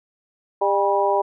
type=harmonic tone with a mistuned harmonic; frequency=200 Hz; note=G3; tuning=35 cents sharp; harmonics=2 / 3 / 4 / 5; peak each=-22 / -22 / -22 / -22 dBFS; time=0.61-1.22 s; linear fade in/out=10 ms; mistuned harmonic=5; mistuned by=-50 cents; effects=none